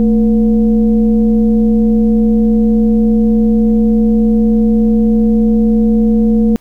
sine tone with frequency modulation, 221.3 Hz, A3, 10 cents sharp, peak -7 dBFS, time 0-6.56 s, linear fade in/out 0 ms, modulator 253 Hz, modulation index 0.57, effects pink hiss -52 dBFS RMS until 6.6 s

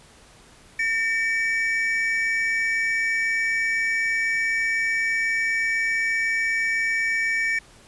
triangle tone pair together, 1814 / 2288 Hz, A#6 / D7, -48 / -46 cents, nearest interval major third, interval 402 cents, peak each -22 dBFS, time 0.79-7.59 s, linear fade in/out 5 ms, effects pink hiss -51 dBFS RMS until 7.87 s + resampled to 24000 Hz

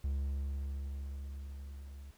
triangle tone with level ramp, 69.3 Hz, C#2, in tune, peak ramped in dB -29 to -44 dBFS, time 0.04-2.11 s, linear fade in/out 5 ms, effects pink hiss -65 dBFS RMS until 2.17 s

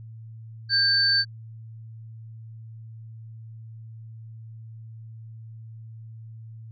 sine tone pair together, 1600 / 4533 Hz, G6 / C#8, +35 / +38 cents, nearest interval octave + tritone, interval 1803 cents, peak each -24 / -19 dBFS, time 0.69-1.25 s, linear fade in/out 50 ms, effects added 112 Hz sine -39 dBFS peak until 6.71 s

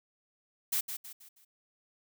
blue noise with echo, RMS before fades -30 dBFS, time 0.72-0.81 s, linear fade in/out 10 ms, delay 160 ms, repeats 4, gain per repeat -8 dB, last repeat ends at 1.45 s, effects none

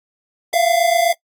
square tone pair together, 676 / 703.9 Hz, E5 / F5, +43 / +13 cents, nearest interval minor second, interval 70 cents, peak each -16 / -18 dBFS, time 0.53-1.13 s, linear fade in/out 5 ms, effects noise-tail reverb RT60 0.1 s tail -21 dB re dry + AAC 64 kbps

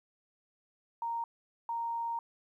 sine tone bursts at uneven times, 929 Hz, A#5, 6 cents flat, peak -32 dBFS, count 2, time 1.02-1.24 / 1.69-2.19 s, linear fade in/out 2 ms, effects 12-bit

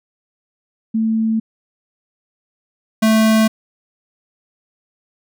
sine / square tone pair in turn, 222.3 / 219.9 Hz, A3 / A3, +18 / -1 cents, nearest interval unison, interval 19 cents, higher first, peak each -14 / -11 dBFS, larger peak second, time 0.94-1.4 / 3.02-3.48 s, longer neither, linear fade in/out 10 ms, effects none

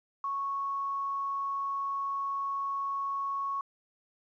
sine tone with quantisation, 1106 Hz, C#6, 4 cents flat, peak -30 dBFS, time 0.24-3.61 s, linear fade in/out 2 ms, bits 10, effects resampled to 16000 Hz

